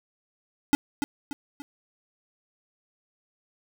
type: tone with echo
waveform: square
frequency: 286.4 Hz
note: D4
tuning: 43 cents flat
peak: -17 dBFS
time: 0.73-0.75 s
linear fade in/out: 0 ms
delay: 290 ms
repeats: 3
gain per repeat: -7 dB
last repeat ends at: 1.62 s
effects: none